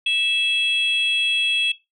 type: tone pair together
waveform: sine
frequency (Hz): 2633 / 3317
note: E7 / G#7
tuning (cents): -3 / -3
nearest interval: major third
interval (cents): 400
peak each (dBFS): -19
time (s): 0.06-1.72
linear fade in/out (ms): 5
effects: noise-tail reverb RT60 0.2 s tail -17 dB re dry + tanh soft clip ceiling -13 dBFS